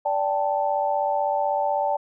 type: chord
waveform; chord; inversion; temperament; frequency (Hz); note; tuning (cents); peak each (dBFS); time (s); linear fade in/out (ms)
sine; D suspended fourth; none; equal with one note detuned; 582.6 / 784 / 880; D5 / G5 / A5; -14 / 0 / 0; -25; 0.05-1.97; 10
effects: none